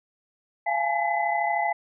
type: tone cluster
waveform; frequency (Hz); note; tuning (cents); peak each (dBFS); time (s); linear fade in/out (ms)
sine; 688 / 830 / 863 / 2016; F5 / G#5 / A5 / B6; -26 / -1 / -34 / +35; -27 / -26 / -31 / -29; 0.66-1.73; 10
effects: none